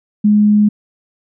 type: tone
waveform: sine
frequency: 209.2 Hz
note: G#3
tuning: 13 cents sharp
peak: -7 dBFS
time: 0.24-0.69 s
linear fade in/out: 10 ms
effects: none